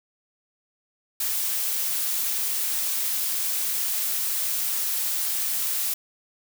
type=noise; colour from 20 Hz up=blue; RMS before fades=-26 dBFS; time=1.2-5.94 s; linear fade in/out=5 ms; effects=none